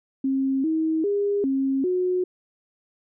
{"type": "tone with pitch steps", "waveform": "sine", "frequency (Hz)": [268.3, 318.6, 405.5, 269.4, 364.4], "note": ["C4", "D#4", "G#4", "C#4", "F#4"], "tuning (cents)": [44, 41, -41, -49, -26], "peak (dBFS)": -20, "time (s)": [0.24, 2.24], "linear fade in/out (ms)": 5, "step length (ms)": 400, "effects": []}